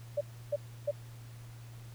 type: tone bursts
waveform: sine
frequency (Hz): 581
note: D5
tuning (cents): -19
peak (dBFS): -27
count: 3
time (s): 0.17-0.913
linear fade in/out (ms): 10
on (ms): 41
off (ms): 310
effects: added 117 Hz sine -46 dBFS peak until 1.94 s + pink hiss -58 dBFS RMS until 1.94 s